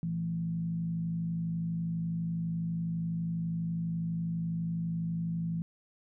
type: tone with frequency modulation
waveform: sine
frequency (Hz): 167.7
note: E3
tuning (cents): +30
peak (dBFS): -30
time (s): 0.03-5.62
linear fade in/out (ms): 0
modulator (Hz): 52.1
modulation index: 0.46
effects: none